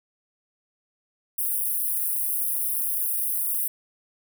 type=high-pass noise; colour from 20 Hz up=white; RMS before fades=-26 dBFS; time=1.38-3.68 s; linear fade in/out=5 ms; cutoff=9300 Hz; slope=96 dB/octave; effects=none